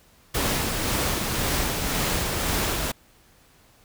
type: noise with tremolo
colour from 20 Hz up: pink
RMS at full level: -24 dBFS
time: 0.34-2.92 s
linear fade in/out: 10 ms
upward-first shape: sine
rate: 1.9 Hz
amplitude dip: 30%
effects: pink hiss -57 dBFS RMS until 3.84 s